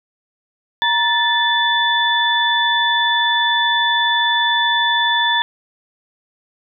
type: tone cluster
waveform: sine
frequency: 944 / 1757 / 3488 Hz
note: A#5 / A6 / A7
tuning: +22 / -3 / -16 cents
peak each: -18 dBFS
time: 0.82-5.42 s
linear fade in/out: 0 ms
effects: none